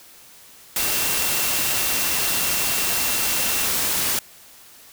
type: tone in noise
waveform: sine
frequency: 2718 Hz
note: F7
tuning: 48 cents flat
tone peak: -32 dBFS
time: 0.79-3.66 s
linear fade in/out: 2 ms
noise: white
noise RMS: -22 dBFS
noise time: 0.76-4.19 s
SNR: -13 dB
effects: white hiss -47 dBFS RMS until 4.92 s